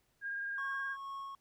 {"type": "tone with vibrato", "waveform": "sine", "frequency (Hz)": 1617, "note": "G#6", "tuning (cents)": -47, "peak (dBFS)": -36, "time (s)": [0.21, 0.97], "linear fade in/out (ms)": 50, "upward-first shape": "sine", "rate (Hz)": 19, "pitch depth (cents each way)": 17}
{"type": "tone with tremolo", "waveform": "triangle", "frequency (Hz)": 1097, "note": "C#6", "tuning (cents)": -18, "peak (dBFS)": -38, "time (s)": [0.58, 1.35], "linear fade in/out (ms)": 2, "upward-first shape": "sine", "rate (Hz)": 2.2, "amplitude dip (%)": 35}
{"effects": ["pink hiss -75 dBFS RMS until 1.4 s"]}